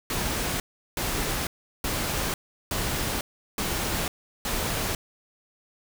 pink noise bursts, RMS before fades -28 dBFS, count 6, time 0.1-4.95 s, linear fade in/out 2 ms, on 500 ms, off 370 ms, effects none

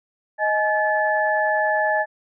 sine tone cluster, 625 / 844 / 1734 Hz, D#5 / G#5 / A6, +8 / +28 / -26 cents, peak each -22 dBFS, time 0.38-2.06 s, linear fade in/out 50 ms, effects none

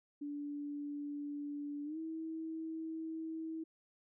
sine tone with pitch glide, 290 to 321.8 Hz, D4 to E4, -22 to -42 cents, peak -39 dBFS, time 0.21-3.64 s, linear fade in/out 10 ms, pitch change +180 cents, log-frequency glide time 1.84-1.98 s, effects none

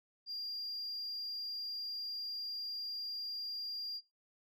sine tone, 4790 Hz, D8, 33 cents sharp, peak -37 dBFS, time 0.26-4.01 s, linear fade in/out 50 ms, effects noise-tail reverb RT60 0.2 s tail -17 dB re dry + tanh soft clip ceiling -36 dBFS

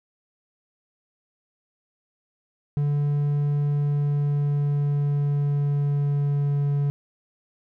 triangle tone with pitch glide, 145.1 to 142.85 Hz, D3 to D3, -21 to -48 cents, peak -18 dBFS, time 2.77-6.9 s, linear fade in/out 0 ms, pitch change -27 cents, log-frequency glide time 3.64-6.73 s, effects none

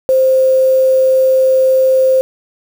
sine tone with quantisation, 523.3 Hz, C5, in tune, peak -7 dBFS, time 0.09-2.21 s, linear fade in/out 0 ms, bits 5, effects none

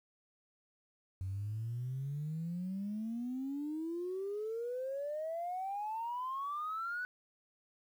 sine exponential sweep, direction up, 92.3 to 1500 Hz, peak -35 dBFS, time 1.21-7.05 s, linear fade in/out 0 ms, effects tanh soft clip ceiling -32 dBFS + 11-bit

